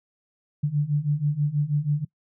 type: beating tone pair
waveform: sine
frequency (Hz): 143.7 / 149.9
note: D3 / D3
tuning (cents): -37 / +36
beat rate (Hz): 6.2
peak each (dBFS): -25 / -23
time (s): 0.63-2.05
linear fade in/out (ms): 10
effects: noise-tail reverb RT60 0.1 s tail -22 dB re dry